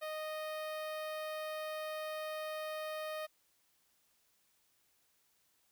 sawtooth tone with notch filter, 620 Hz, D#5, 6 cents flat, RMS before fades -41 dBFS, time 0.01-3.27 s, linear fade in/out 20 ms, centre 7000 Hz, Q 0.98, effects white hiss -74 dBFS RMS until 5.71 s

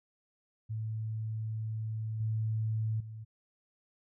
sine tone with level steps, 110 Hz, A2, in tune, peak -33 / -29 / -41 dBFS, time 0.69-3.25 s, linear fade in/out 20 ms, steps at 2.2 / 3 s, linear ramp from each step 5 ms, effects none

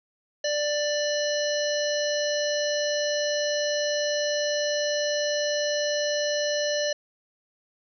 harmonic tone, 590 Hz, D5, 8 cents sharp, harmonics 1 / 3 / 5 / 7 / 9 / 10, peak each -25 / -33 / -35 / -33 / -38 / -35 dBFS, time 0.44-6.93 s, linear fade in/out 5 ms, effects none

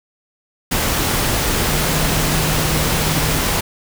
sine tone in noise, 155.1 Hz, D#3, 5 cents flat, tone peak -22 dBFS, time 1.69-3.39 s, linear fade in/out 10 ms, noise pink, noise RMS -18 dBFS, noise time 0.71-3.61 s, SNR -7 dB, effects none

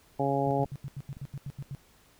harmonic tone, 138.59 Hz, C#3, in tune, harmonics 1 / 2 / 3 / 4 / 5 / 6, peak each -32 / -32 / -32 / -32 / -32 / -32 dBFS, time 0.19-0.65 s, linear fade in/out 10 ms
sine tone bursts, 138.1 Hz, C#3, 6 cents flat, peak -34 dBFS, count 11, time 0.47-1.749 s, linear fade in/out 0 ms, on 39 ms, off 85 ms
clicks, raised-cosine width 5 ms, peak -31 / -32 / -39 dBFS, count 3, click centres 0.657 / 1.169 / 1.465 s
effects pink hiss -61 dBFS RMS until 2.19 s

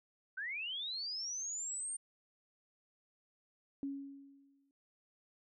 sine linear sweep, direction up, 1478 to 8870 Hz, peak -38 dBFS, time 0.37-1.97 s, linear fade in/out 10 ms
sine tone with exponential decay, 277.2 Hz, C#4, in tune, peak -35 dBFS, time 3.83-4.71 s, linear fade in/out 1 ms, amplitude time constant 190 ms
effects none

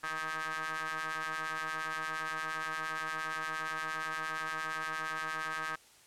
sawtooth ring-modulated tone, 157.3 Hz, D#3, 19 cents sharp, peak -28 dBFS, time 0.03-5.76 s, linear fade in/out 10 ms, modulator 1420 Hz, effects white hiss -60 dBFS RMS until 6.06 s + low-pass 10000 Hz 12 dB/octave

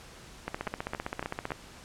two click trains, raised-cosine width 0.5 ms, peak -18 / -17 dBFS, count 4 / 17, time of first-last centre 0.67-1.506 / 0.48-1.519 s, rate 3.59 / 15.4 Hz, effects pink hiss -50 dBFS RMS until 1.84 s + low-pass 9000 Hz 12 dB/octave

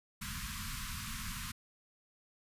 pink band-stop noise, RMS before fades -41 dBFS, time 0.21-1.52 s, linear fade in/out 10 ms, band 240 to 1000 Hz, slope 96 dB/octave, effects resampled to 32000 Hz

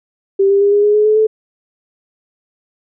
sine tone with pitch steps, 392 / 397.9 / 404 / 410.1 / 416.3 / 422.6 / 429 / 435.5 Hz, G4 / G4 / G#4 / G#4 / G#4 / G#4 / A4 / A4, 0 / +26 / -48 / -22 / +4 / +30 / -44 / -18 cents, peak -8 dBFS, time 0.39-1.27 s, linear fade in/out 10 ms, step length 110 ms, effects none

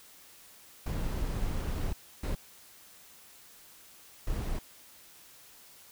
brown noise bursts at uneven times, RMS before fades -32 dBFS, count 3, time 0.86-1.93 / 2.23-2.35 / 4.27-4.59 s, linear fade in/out 5 ms, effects white hiss -55 dBFS RMS until 5.91 s

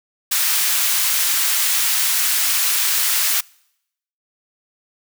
white high-pass noise, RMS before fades -18 dBFS, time 0.31-3.41 s, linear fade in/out 10 ms, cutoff 1300 Hz, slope 12 dB/octave, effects noise-tail reverb RT60 0.8 s tail -26 dB re dry

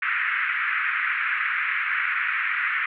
white band-pass noise, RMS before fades -25 dBFS, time 0.02-2.86 s, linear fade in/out 5 ms, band 1300 to 2300 Hz, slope 48 dB/octave, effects none

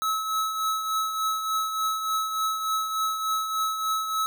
square tone with tremolo, 1294 Hz, E6, 32 cents flat, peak -23 dBFS, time 0.02-4.26 s, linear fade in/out 0 ms, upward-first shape triangle, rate 3.4 Hz, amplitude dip 55%, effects none

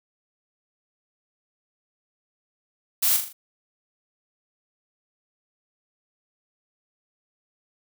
blue noise with echo, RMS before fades -21 dBFS, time 3.02-3.17 s, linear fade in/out 10 ms, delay 40 ms, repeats 4, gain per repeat -6 dB, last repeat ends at 3.33 s, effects none

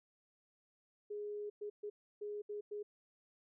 sine tone bursts at uneven times, 415.3 Hz, G#4, in tune, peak -40 dBFS, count 6, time 1.1-1.5 / 1.61-1.7 / 1.83-1.9 / 2.21-2.42 / 2.49-2.61 / 2.71-2.83 s, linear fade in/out 10 ms, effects none

